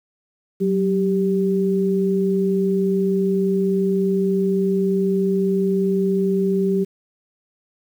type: tone pair together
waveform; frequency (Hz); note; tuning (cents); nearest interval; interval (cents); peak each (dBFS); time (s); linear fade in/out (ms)
sine; 187.74 / 391.2; F#3 / G4; +25 / -4; octave + minor second; 1271; -19; 0.6-6.85; 20
effects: 8-bit